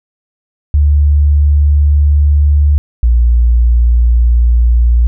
sine tone pair in turn, 73 / 59.08 Hz, D2 / A#1, -10 / +24 cents, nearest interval major third, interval 366 cents, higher first, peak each -5 dBFS, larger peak neither, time 0.74-2.78 / 3.03-5.07 s, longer neither, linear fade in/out 0 ms, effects none

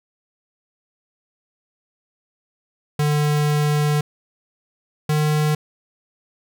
square tone pair in turn, 148.7 / 151.65 Hz, D3 / D#3, +22 / -44 cents, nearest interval unison, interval 34 cents, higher second, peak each -17 dBFS, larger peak neither, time 2.99-4.01 / 5.09-5.55 s, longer first, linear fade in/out 5 ms, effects none

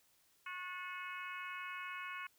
harmonic tone with a mistuned harmonic, 364.7 Hz, F#4, 25 cents flat, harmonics 3 / 4 / 5 / 6 / 7 / 8, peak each -47 / -48 / -53 / -49 / -50 / -57 dBFS, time 0.46-2.27 s, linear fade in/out 5 ms, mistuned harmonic 5, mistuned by -66 cents, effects white hiss -72 dBFS RMS until 2.38 s

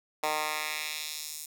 10% pulse tone with high-pass filter sweep, 153.2 Hz, D#3, 27 cents flat, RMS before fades -34 dBFS, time 0.23-1.46 s, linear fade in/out 5 ms, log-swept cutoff 730 to 7900 Hz, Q 1.1, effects none

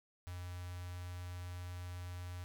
square tone with notch filter, 89.2 Hz, F2, 37 cents sharp, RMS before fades -45 dBFS, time 0.27-2.44 s, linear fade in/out 0 ms, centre 340 Hz, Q 0.52, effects none

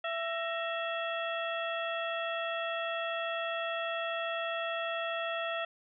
harmonic tone with a mistuned harmonic, 667 Hz, E5, 20 cents sharp, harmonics 1 / 2 / 3 / 4 / 5, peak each -35 / -38 / -40 / -41 / -42 dBFS, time 0.04-5.65 s, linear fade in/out 5 ms, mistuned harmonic 3, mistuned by -120 cents, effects none

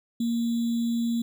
sine tone with sample-and-hold, 233.1 Hz, A#3, in tune, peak -23 dBFS, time 0.2-1.22 s, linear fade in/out 5 ms, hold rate 3675 Hz, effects none

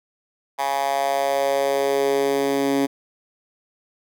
10% pulse tone with high-pass filter sweep, 138.59 Hz, C#3, in tune, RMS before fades -21 dBFS, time 0.58-2.87 s, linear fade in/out 20 ms, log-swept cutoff 860 to 280 Hz, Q 3.4, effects none

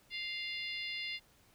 harmonic tone, 698.5 Hz, F5, in tune, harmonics 3 / 4 / 5 / 6 / 7, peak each -41 / -43 / -45 / -47 / -48 dBFS, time 0.1-1.2 s, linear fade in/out 50 ms, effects pink hiss -66 dBFS RMS until 1.54 s

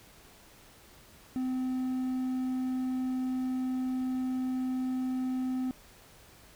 triangle tone, 256.8 Hz, C4, 32 cents flat, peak -27 dBFS, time 1.36-5.71 s, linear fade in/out 0 ms, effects pink hiss -56 dBFS RMS until 6.55 s

